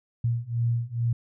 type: beating tone pair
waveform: sine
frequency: 116.54 / 118.84 Hz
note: A#2 / A#2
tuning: 0 / +34 cents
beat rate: 2.3 Hz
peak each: -27 / -26 dBFS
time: 0.24-1.13 s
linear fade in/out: 5 ms
effects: none